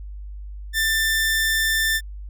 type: tone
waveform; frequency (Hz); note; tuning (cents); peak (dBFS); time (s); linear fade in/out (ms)
sawtooth; 1780; A6; +20; -15; 0.73-2.01; 50
effects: added 50 Hz sine -32 dBFS peak until 2.29 s